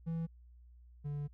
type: tone pair in turn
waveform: triangle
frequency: 164.81 / 145.33 Hz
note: E3 / D3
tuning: 0 / -18 cents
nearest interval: major second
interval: 218 cents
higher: first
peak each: -32 / -34 dBFS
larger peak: first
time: 0.06-0.27 / 1.04-1.28 s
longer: second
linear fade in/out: 20 ms
effects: added 60 Hz sine -55 dBFS peak until 1.33 s